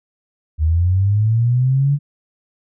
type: linear sweep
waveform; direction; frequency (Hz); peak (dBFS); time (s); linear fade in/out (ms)
sine; up; 75.1 to 145.5; -12; 0.58-1.99; 50
effects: none